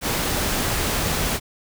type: tone in noise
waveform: sine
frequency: 164.81 Hz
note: E3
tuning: in tune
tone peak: -30 dBFS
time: 0.98-1.22 s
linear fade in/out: 50 ms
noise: pink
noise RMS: -23 dBFS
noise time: 0.01-1.4 s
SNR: -10 dB
effects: none